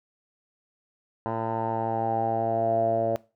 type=tone with low-pass filter sweep; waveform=10% pulse; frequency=113.2 Hz; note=A2; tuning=50 cents sharp; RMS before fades=-26 dBFS; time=1.26-3.16 s; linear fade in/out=0 ms; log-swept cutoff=1000 to 620 Hz; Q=9.2; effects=noise-tail reverb RT60 0.3 s tail -20 dB re dry